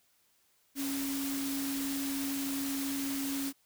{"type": "tone in noise", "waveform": "sine", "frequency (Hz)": 275.2, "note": "C#4", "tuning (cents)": -12, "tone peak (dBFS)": -33, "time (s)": [0.75, 3.53], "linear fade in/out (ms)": 50, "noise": "white", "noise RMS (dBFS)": -39, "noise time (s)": [0.75, 3.53], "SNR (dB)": 3, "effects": ["white hiss -70 dBFS RMS until 3.65 s"]}